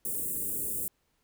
white band-stop noise, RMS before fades -33 dBFS, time 0.05-0.88 s, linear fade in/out 2 ms, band 500 to 8000 Hz, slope 48 dB/octave, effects pink hiss -74 dBFS RMS until 1.23 s

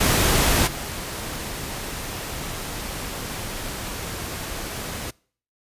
pink noise with level steps, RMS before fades -19 / -31 dBFS, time 0-5.11 s, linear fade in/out 10 ms, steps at 0.66 s, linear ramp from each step 20 ms, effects noise-tail reverb RT60 0.5 s tail -25 dB re dry + resampled to 32000 Hz

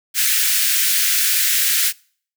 white high-pass noise, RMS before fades -17 dBFS, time 0.14-1.93 s, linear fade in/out 50 ms, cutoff 1500 Hz, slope 48 dB/octave, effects noise-tail reverb RT60 0.5 s tail -25 dB re dry

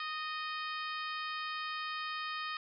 harmonic tone with a mistuned harmonic, 622.3 Hz, D#5, in tune, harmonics 2 / 3 / 4 / 5 / 6 / 7 / 8, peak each -39 / -43 / -45 / -47 / -49 / -50 / -51 dBFS, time 0-2.57 s, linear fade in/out 2 ms, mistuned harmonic 3, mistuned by -21 cents, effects none

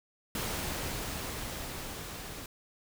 pink noise with level ramp, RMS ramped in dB -34 to -43 dBFS, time 0.35-2.46 s, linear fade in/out 2 ms, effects none

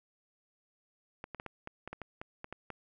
clicks, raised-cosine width 0.5 ms, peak -26 dBFS, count 12, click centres 1.241 / 1.347 / 1.399 / 1.463 / 1.674 / 1.876 / 1.93 / 2.017 / 2.215 / 2.444 / 2.526 / 2.703 s, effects none

